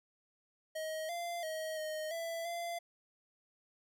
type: tone with pitch steps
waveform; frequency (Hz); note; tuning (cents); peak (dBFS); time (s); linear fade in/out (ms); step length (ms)
square; 630 / 690 / 632 / 621 / 666 / 686; D#5 / F5 / D#5 / D#5 / E5 / F5; +21 / -21 / +27 / -3 / +18 / -31; -38; 0.75-2.79; 10; 340
effects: none